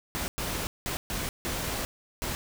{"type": "noise bursts at uneven times", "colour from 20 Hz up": "pink", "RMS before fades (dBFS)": -32, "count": 6, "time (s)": [[0.15, 0.28], [0.38, 0.67], [0.86, 0.97], [1.1, 1.29], [1.45, 1.85], [2.22, 2.35]], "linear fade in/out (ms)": 0, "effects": []}